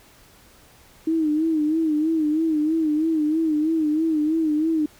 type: tone with vibrato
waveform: sine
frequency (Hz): 312.8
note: D#4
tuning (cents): +9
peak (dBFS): -18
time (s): 1.07-4.86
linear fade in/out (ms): 5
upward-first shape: sine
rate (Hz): 3.1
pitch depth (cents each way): 77
effects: pink hiss -52 dBFS RMS until 4.99 s